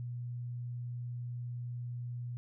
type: tone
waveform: sine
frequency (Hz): 121.4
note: B2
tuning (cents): -29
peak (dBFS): -37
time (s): 0-2.37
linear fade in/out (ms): 0
effects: none